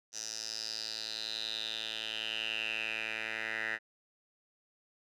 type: tone with band-pass filter sweep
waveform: 10% pulse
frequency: 110.5 Hz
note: A2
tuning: 8 cents sharp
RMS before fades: -38 dBFS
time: 0.12-3.79 s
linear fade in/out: 50 ms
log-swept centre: 5900 to 1900 Hz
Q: 6.7
effects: none